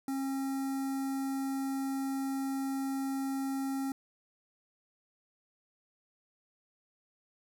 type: tone with notch filter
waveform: square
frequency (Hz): 270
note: C#4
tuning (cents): -45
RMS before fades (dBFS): -34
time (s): 0.08-3.92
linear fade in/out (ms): 2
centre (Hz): 3000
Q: 0.62
effects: none